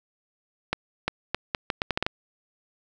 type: accelerating click train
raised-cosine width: 0.3 ms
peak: -8 dBFS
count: 10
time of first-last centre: 0.73-2.065 s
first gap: 350 ms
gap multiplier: 0.76
effects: none